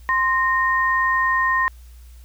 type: tone pair together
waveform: sine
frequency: 1046.5 / 1848.6 Hz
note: C6 / A#6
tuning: 0 / -15 cents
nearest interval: minor seventh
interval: 985 cents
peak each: -19 dBFS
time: 0.09-1.68 s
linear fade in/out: 0 ms
effects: added 60 Hz sine -40 dBFS peak until 2.24 s + white hiss -56 dBFS RMS until 2.24 s